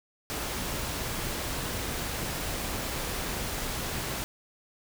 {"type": "noise", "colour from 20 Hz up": "pink", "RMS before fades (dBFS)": -33, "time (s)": [0.3, 4.24], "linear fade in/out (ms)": 0, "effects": []}